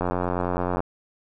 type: click train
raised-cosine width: 1 ms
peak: -11 dBFS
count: 72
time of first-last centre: 0.01-0.804 s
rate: 89.4 Hz
effects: none